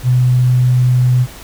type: tone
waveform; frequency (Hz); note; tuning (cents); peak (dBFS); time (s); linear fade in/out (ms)
sine; 125.5; B2; +28; -8; 0.03-1.27; 50
effects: added 50 Hz sine -36 dBFS peak until 1.43 s + pink hiss -35 dBFS RMS until 1.43 s